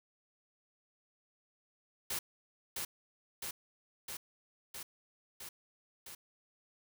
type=noise with echo; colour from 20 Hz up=white; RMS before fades=-37 dBFS; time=2.1-2.19 s; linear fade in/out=5 ms; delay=660 ms; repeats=6; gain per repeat=-2 dB; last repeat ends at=6.15 s; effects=none